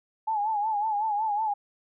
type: tone with vibrato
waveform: sine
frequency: 851 Hz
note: G#5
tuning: 42 cents sharp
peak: -24 dBFS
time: 0.27-1.54 s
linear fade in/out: 10 ms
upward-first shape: sine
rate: 5.4 Hz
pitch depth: 81 cents each way
effects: none